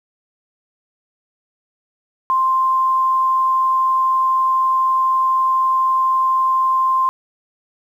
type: tone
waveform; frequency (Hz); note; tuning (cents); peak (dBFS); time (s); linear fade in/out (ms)
sine; 1048; C6; +2; -13; 2.3-7.09; 0
effects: 8-bit